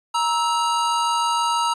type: tone pair together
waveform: square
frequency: 941.6 / 1309 Hz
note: A#5 / E6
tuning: +17 / -13 cents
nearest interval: tritone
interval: 570 cents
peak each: -21 / -24 dBFS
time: 0.14-1.74 s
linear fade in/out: 10 ms
effects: resampled to 22050 Hz